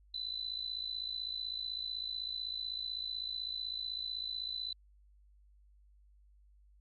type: tone with amplitude modulation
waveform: sine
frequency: 4005 Hz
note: B7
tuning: 23 cents sharp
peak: -33 dBFS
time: 0.14-4.73 s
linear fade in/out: 5 ms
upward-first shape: sine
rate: 55.9 Hz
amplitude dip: 75%
effects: added 50 Hz sine -60 dBFS peak until 6.8 s + MP3 32 kbps